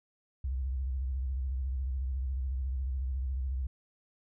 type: tone with vibrato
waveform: sine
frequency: 65.3 Hz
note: C2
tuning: 3 cents flat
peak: -30 dBFS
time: 0.44-3.67 s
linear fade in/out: 5 ms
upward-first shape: square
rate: 14 Hz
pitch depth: 89 cents each way
effects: none